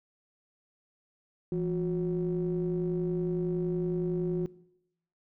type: ring-modulated tone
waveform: triangle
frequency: 96.8 Hz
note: G2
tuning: 21 cents flat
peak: -23 dBFS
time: 1.52-4.46 s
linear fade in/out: 0 ms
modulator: 265 Hz
effects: noise-tail reverb RT60 0.8 s tail -20 dB re dry